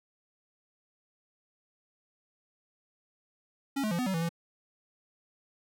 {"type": "tone with pitch steps", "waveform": "square", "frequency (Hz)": [275.7, 214.5, 171.7, 251, 190.5, 164.9, 168.2], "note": ["C#4", "A3", "F3", "B3", "G3", "E3", "E3"], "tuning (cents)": [-9, -44, -29, 28, -49, 1, 35], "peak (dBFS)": -29, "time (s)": [3.76, 4.292], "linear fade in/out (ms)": 10, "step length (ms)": 76, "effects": []}